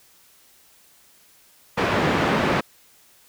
pink band-pass noise, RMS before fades -21 dBFS, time 1.77-2.61 s, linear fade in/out 10 ms, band 150 to 2200 Hz, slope 12 dB/octave, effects white hiss -55 dBFS RMS until 3.28 s

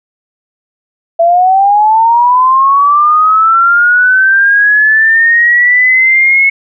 sine linear sweep, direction up, 664 to 2196 Hz, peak -4 dBFS, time 1.19-6.5 s, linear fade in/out 10 ms, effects none

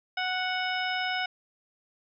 harmonic tone, 739 Hz, F#5, 2 cents flat, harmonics 1 / 2 / 3 / 4 / 5 / 7, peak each -32 / -32 / -34 / -36 / -40 / -40 dBFS, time 0.17-1.26 s, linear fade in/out 5 ms, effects none

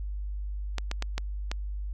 clicks, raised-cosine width 0.2 ms, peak -14 dBFS, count 5, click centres 0.783 / 0.914 / 1.024 / 1.18 / 1.515 s, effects added 50 Hz sine -31 dBFS peak until 1.93 s

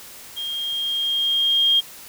sine tone with level ramp, 3225 Hz, G7, 48 cents sharp, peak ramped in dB -26 to -13 dBFS, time 0.36-1.81 s, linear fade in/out 20 ms, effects white hiss -41 dBFS RMS until 2.08 s

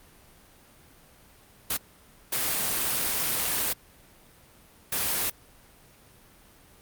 white noise bursts at uneven times, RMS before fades -27 dBFS, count 3, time 1.7-1.77 / 2.32-3.73 / 4.92-5.3 s, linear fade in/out 5 ms, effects pink hiss -55 dBFS RMS until 6.81 s + Opus 32 kbps

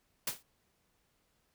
white noise with exponential decay, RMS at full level -30 dBFS, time 0.27-0.43 s, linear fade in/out 5 ms, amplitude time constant 34 ms, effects pink hiss -75 dBFS RMS until 1.54 s

